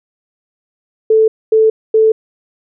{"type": "tone bursts", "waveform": "sine", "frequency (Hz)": 439.8, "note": "A4", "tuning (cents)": -1, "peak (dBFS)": -6, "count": 3, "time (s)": [1.1, 2.12], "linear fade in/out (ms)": 5, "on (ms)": 180, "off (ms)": 240, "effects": []}